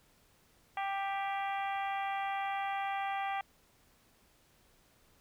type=harmonic tone with a mistuned harmonic; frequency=393.7 Hz; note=G4; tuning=8 cents sharp; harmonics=2 / 3 / 4 / 5 / 6 / 7 / 8; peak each=-34 / -42 / -46 / -43 / -46 / -50 / -52 dBFS; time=0.77-3.41 s; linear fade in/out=2 ms; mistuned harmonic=8; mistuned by=+62 cents; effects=pink hiss -67 dBFS RMS until 5.2 s